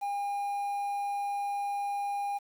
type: tone with quantisation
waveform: triangle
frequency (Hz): 808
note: G#5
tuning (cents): -48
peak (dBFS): -28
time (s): 0.01-2.39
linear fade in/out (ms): 20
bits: 9
effects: none